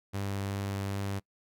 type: tone with vibrato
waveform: sawtooth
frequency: 99 Hz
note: G2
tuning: 18 cents sharp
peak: -28 dBFS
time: 0.13-1.2 s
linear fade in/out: 20 ms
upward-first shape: triangle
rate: 2.6 Hz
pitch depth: 10 cents each way
effects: noise-tail reverb RT60 0.1 s tail -23 dB re dry